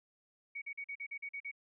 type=tone bursts; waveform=sine; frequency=2241 Hz; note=C#7; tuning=18 cents sharp; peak=-39 dBFS; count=9; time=0.55-1.515 s; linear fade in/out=10 ms; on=69 ms; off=43 ms; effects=none